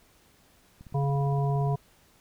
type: click train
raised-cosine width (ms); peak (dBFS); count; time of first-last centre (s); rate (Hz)
5; -34; 17; 0.81-1.73; 17.4
type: harmonic tone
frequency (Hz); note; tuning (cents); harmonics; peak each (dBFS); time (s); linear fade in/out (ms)
140; C#3; +18; 1 / 3 / 5 / 7; -24 / -34 / -34 / -37; 0.94-1.76; 10
effects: pink hiss -61 dBFS RMS until 2.2 s